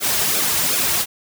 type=noise with flanger; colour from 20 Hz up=white; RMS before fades=-19 dBFS; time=0-1.06 s; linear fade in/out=50 ms; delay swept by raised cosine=1 to 4 ms; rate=2.7 Hz; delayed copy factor=-0.7; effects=none